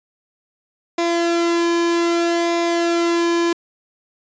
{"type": "tone with flanger", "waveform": "sawtooth", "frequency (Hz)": 340.2, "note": "F4", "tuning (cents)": -45, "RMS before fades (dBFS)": -18, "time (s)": [0.98, 3.53], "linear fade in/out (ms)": 5, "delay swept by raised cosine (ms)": [0.67, 1.49], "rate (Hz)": 0.63, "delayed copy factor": -0.5, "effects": ["resampled to 16000 Hz"]}